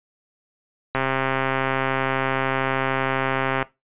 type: click train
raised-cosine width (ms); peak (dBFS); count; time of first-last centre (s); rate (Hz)
0.5; -7; 357; 0.95-3.627; 133
effects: noise-tail reverb RT60 0.2 s tail -18 dB re dry + resampled to 8000 Hz